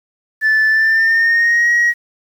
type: tone with pitch glide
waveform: sine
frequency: 1751 to 1898.5 Hz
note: A6 to A#6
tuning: -9 to +31 cents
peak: -8 dBFS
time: 0.41-1.94 s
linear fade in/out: 50 ms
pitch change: +140 cents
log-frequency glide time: 0.68-1.7 s
effects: tanh soft clip ceiling -8 dBFS + 7-bit